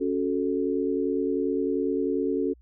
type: chord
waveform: sine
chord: F# minor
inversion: second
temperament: equal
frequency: 277.2 / 370 / 440 Hz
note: C#4 / F#4 / A4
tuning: 0 / 0 / 0 cents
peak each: -27 / -28 / -28 dBFS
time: 0-2.54 s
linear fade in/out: 20 ms
effects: added 60 Hz sine -52 dBFS peak until 2.61 s